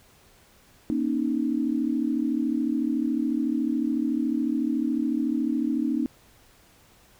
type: tone cluster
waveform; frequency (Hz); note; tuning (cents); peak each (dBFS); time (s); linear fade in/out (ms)
sine; 236.1 / 276.1 / 310; A#3 / C#4 / D#4; +22 / -7 / -6; -27; 0.9-6.06; 0
effects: pink hiss -57 dBFS RMS until 7.19 s